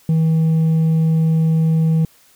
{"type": "tone with hard clipping", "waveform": "triangle", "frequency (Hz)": 160.8, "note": "E3", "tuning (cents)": -43, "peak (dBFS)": -11, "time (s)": [0.09, 2.05], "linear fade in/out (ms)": 2, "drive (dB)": 1, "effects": ["white hiss -52 dBFS RMS until 2.35 s"]}